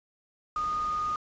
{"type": "tone in noise", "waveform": "sine", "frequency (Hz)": 1231, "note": "D#6", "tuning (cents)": -19, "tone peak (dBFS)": -27, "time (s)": [0.56, 1.16], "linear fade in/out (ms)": 2, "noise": "pink", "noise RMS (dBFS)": -45, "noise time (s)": [0.56, 1.16], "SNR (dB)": 15, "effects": ["resampled to 16000 Hz"]}